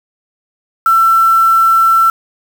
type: tone with quantisation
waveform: sine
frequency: 1340 Hz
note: E6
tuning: 28 cents sharp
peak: -6 dBFS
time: 0.86-2.1 s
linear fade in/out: 2 ms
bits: 4
effects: none